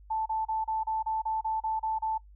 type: tone bursts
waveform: sine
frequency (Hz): 880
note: A5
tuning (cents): 0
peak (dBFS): -27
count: 11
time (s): 0.1-2.18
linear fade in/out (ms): 10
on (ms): 160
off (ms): 32
effects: noise-tail reverb RT60 0.1 s tail -18 dB re dry + added 50 Hz sine -50 dBFS peak until 2.35 s